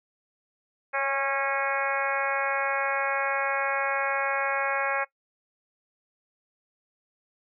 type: harmonic tone with a mistuned harmonic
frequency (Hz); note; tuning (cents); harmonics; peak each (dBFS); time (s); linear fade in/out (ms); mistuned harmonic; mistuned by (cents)
273.8; C#4; -21; 2 / 3 / 4 / 5 / 6 / 7 / 8 / 9; -31 / -32 / -33 / -33 / -31 / -36 / -33 / -36; 0.93-5.05; 20; 2; +15
effects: noise-tail reverb RT60 0.1 s tail -20 dB re dry